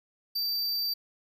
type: tone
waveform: square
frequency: 4655 Hz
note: D8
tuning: 16 cents flat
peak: -28 dBFS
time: 0.35-0.94 s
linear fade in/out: 10 ms
effects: none